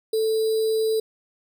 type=tone with sample-and-hold; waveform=sine; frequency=441.2 Hz; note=A4; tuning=5 cents sharp; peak=-19 dBFS; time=0.13-1 s; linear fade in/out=5 ms; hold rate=4410 Hz; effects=none